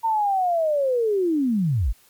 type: linear sweep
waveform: sine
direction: down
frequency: 920 to 38.89 Hz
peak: -18 dBFS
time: 0.03-1.93 s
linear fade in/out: 20 ms
effects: white hiss -56 dBFS RMS until 2.09 s + MP3 96 kbps